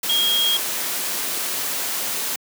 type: tone in noise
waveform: sine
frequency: 3260 Hz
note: G#7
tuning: 33 cents flat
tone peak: -17 dBFS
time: 0.09-0.57 s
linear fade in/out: 5 ms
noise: white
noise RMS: -25 dBFS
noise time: 0.03-2.36 s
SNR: +5 dB
effects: high-pass 200 Hz 12 dB/octave